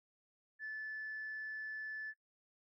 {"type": "tone", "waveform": "sine", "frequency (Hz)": 1741, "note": "A6", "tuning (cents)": -19, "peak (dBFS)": -40, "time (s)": [0.59, 2.14], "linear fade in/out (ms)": 50, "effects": ["noise-tail reverb RT60 0.1 s tail -19 dB re dry", "tanh soft clip ceiling -37 dBFS"]}